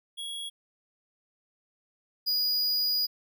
square tone pair in turn, 3326 / 4906 Hz, G#7 / D#8, +2 / -25 cents, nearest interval perfect fifth, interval 673 cents, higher second, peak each -35 / -25 dBFS, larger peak second, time 0.17-0.5 / 2.26-3.07 s, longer second, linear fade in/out 20 ms, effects none

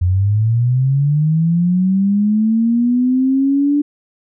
sine linear sweep, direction up, 87 to 293 Hz, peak -11 dBFS, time 0.01-3.82 s, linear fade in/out 10 ms, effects none

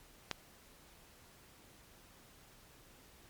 click, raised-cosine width 0.2 ms, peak -17 dBFS, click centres 0.313 s, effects pink hiss -61 dBFS RMS until 3.29 s + MP3 96 kbps

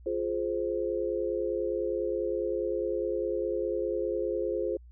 sine chord, F minor, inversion none, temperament just, 349.2 / 419.1 / 523.8 Hz, F4 / Ab4 / C5, 0 / +16 / +2 cents, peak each -32 dBFS, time 0.06-4.77 s, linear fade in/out 5 ms, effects added 60 Hz sine -48 dBFS peak until 4.91 s

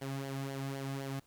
sawtooth tone with flanger, 136.4 Hz, C#3, 28 cents flat, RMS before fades -39 dBFS, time 0.01-1.2 s, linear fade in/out 10 ms, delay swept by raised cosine 0.78 to 2.18 ms, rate 3.9 Hz, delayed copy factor -0.6, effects pink hiss -68 dBFS RMS until 1.26 s

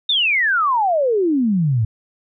sine exponential sweep, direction down, 3729 to 103.83 Hz, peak -14 dBFS, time 0.09-1.85 s, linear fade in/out 5 ms, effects none

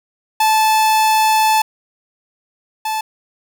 45% pulse tone pair in turn, 872 / 872 Hz, A5 / A5, -16 / -16 cents, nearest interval unison, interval 0 cents, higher neither, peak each -11 / -18 dBFS, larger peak first, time 0.4-1.62 / 2.85-3.01 s, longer first, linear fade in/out 5 ms, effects none

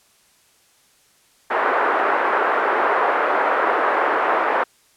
white band-pass noise, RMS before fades -19 dBFS, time 1.5-4.64 s, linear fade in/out 10 ms, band 380 to 1500 Hz, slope 24 dB/octave, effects white hiss -57 dBFS RMS until 4.96 s + low-pass 11000 Hz 12 dB/octave

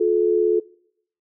sine tone pair together, 354.9 / 431.8 Hz, F4 / A4, +28 / -33 cents, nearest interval minor third, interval 339 cents, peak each -19 / -18 dBFS, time 0-0.6 s, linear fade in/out 10 ms, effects noise-tail reverb RT60 0.7 s tail -22 dB re dry

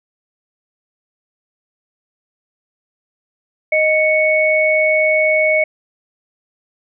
sine tone pair together, 622.3 / 2218 Hz, D#5 / C#7, 0 / 0 cents, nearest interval octave + minor seventh, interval 2200 cents, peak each -14 dBFS, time 3.72-5.64 s, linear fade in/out 5 ms, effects none

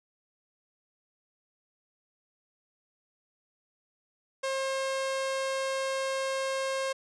sawtooth tone, 535 Hz, C5, 38 cents sharp, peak -25 dBFS, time 4.43-6.93 s, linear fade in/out 10 ms, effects resampled to 22050 Hz

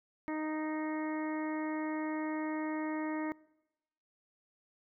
harmonic tone, 310 Hz, D#4, 6 cents flat, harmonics 1 / 2 / 3 / 4 / 5 / 6 / 7, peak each -35 / -43 / -43 / -48 / -54 / -47 / -49 dBFS, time 0.28-3.32 s, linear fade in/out 0 ms, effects noise-tail reverb RT60 1.0 s tail -23 dB re dry

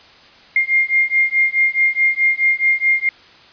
sine beating tone pair, 2116 / 2120.7 Hz, C7 / C7, +19 / +23 cents, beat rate 4.7 Hz, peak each -16 dBFS, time 0.56-3.09 s, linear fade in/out 2 ms, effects white hiss -45 dBFS RMS until 3.52 s + resampled to 11025 Hz

